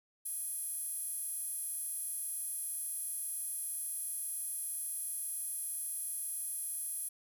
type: tone with high-pass filter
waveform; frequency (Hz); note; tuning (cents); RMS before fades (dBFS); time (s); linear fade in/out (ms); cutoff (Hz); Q
sawtooth; 837; G#5; +13; -39; 0.25-7.09; 10; 11000; 9
effects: none